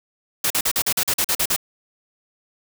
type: noise bursts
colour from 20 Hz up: white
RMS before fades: -20 dBFS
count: 11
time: 0.44-1.563 s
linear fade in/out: 5 ms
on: 63 ms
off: 43 ms
effects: none